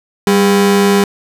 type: ring-modulated tone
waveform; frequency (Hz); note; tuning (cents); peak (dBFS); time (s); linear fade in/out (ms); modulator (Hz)
45% pulse; 300; D4; +37; -5; 0.27-1.04; 2; 104
effects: resampled to 32000 Hz + 7-bit